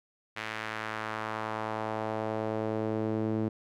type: tone with band-pass filter sweep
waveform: sawtooth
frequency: 109.5 Hz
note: A2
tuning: 8 cents flat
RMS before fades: -33 dBFS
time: 0.36-3.49 s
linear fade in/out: 10 ms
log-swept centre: 2100 to 300 Hz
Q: 1.4
effects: none